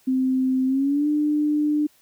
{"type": "tone with pitch glide", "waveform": "sine", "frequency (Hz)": [260, 298.7], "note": ["C4", "D4"], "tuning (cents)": [-11, 29], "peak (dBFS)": -18, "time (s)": [0.07, 1.87], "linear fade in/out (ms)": 10, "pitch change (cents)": 240, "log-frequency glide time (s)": [0.66, 1.08], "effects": ["white hiss -59 dBFS RMS until 2.01 s", "high-pass 60 Hz 12 dB/octave"]}